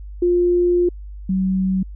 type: tone pair in turn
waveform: sine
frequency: 352.3 / 188.79 Hz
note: F4 / F#3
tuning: +15 / +35 cents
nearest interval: major seventh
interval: 1080 cents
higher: first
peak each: -13 / -16 dBFS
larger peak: first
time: 0.22-0.89 / 1.29-1.83 s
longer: first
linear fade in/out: 5 ms
effects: added 50 Hz sine -31 dBFS peak until 1.95 s